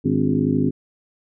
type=harmonic tone with a mistuned harmonic; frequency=51.2 Hz; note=G#1; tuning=24 cents flat; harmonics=2 / 3 / 4 / 5 / 6 / 7 / 8; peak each=-29 / -23 / -27 / -20 / -24 / -27 / -29 dBFS; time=0.04-0.71 s; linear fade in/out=20 ms; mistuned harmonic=6; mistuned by=-96 cents; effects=none